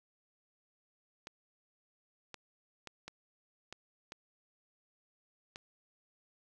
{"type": "clicks", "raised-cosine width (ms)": 0.2, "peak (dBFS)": -27, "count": 7, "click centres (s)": [1.271, 2.343, 2.873, 3.08, 3.726, 4.121, 5.559], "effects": []}